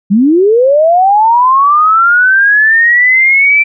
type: linear sweep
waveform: sine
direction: up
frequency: 185 to 2349 Hz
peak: -4 dBFS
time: 0.1-3.64 s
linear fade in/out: 20 ms
effects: none